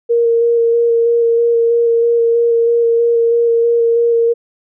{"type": "tone with vibrato", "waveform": "sine", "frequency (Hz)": 466.2, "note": "A#4", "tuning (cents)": 0, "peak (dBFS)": -9, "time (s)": [0.09, 4.34], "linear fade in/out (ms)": 20, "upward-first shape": "square", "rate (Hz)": 3.1, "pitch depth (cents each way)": 11, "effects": []}